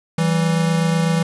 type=tone pair together; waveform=square; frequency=164.81 / 192.86 Hz; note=E3 / G3; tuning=0 / -28 cents; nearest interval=minor third; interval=272 cents; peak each=-17 / -23 dBFS; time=0.18-1.23 s; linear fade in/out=5 ms; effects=resampled to 22050 Hz + 7-bit